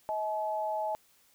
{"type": "tone pair together", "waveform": "sine", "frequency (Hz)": [636.1, 856], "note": ["D#5", "A5"], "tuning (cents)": [38, -48], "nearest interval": "perfect fourth", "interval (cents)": 514, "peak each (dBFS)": [-33, -32], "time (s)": [0.09, 0.95], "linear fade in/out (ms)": 0, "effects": ["white hiss -65 dBFS RMS until 1.34 s"]}